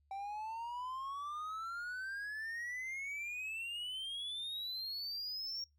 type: exponential sweep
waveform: triangle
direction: up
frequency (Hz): 773 to 5588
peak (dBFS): -38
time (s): 0.11-5.64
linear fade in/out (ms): 2
effects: noise-tail reverb RT60 0.2 s tail -25 dB re dry + added 72 Hz sine -70 dBFS peak until 5.78 s